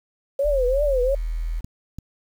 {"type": "tone with vibrato", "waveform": "sine", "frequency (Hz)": 540, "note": "C#5", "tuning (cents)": -45, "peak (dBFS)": -18, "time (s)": [0.39, 1.15], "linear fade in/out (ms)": 5, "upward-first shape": "triangle", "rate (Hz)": 2.8, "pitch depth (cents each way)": 190}
{"type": "tone", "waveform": "sine", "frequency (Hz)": 40.76, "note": "E1", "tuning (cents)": -19, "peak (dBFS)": -23, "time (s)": [0.44, 1.61], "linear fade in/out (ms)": 20}
{"type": "clicks", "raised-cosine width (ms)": 5, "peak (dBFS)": -21, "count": 2, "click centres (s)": [1.645, 1.986]}
{"effects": ["8-bit"]}